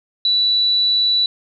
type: tone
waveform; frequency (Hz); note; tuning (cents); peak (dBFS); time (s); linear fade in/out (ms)
sine; 3951; B7; 0; -13; 0.25-1.26; 2
effects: none